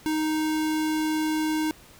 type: tone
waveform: square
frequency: 311.1 Hz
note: D#4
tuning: in tune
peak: -24 dBFS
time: 0.06-1.71 s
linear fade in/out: 0 ms
effects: pink hiss -51 dBFS RMS until 1.99 s